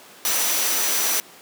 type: tone in noise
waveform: sine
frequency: 5910 Hz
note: F#8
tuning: 3 cents flat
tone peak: -27 dBFS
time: 0.25-1.2 s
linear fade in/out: 0 ms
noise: white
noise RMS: -22 dBFS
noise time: 0.25-1.2 s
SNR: -8 dB
effects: pink hiss -45 dBFS RMS until 1.41 s + high-pass 300 Hz 12 dB/octave